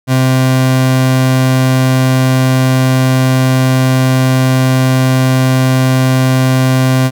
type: tone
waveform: 30% pulse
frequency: 130 Hz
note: C3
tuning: 11 cents flat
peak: -5 dBFS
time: 0.07-7.11 s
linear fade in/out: 50 ms
effects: none